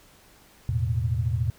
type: chord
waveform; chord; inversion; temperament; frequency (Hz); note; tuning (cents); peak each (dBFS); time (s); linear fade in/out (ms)
sine; E suspended fourth; none; just; 82.41 / 109.88 / 123.61; E2 / A2 / B2; 0 / -2 / +2; -28 / -26 / -27; 0.69-1.5; 0
effects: pink hiss -55 dBFS RMS until 1.58 s